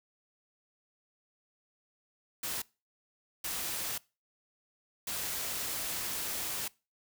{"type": "noise bursts at uneven times", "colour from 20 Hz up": "white", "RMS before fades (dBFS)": -36, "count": 3, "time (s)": [[2.43, 2.62], [3.44, 3.98], [5.07, 6.68]], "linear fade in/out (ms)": 5, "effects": ["noise-tail reverb RT60 0.3 s tail -23 dB re dry"]}